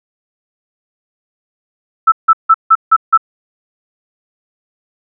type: tone bursts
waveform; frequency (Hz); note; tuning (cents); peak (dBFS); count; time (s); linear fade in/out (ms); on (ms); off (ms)
sine; 1318.5; E6; 0; -3; 6; 2.07-3.176; 10; 51; 160
effects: none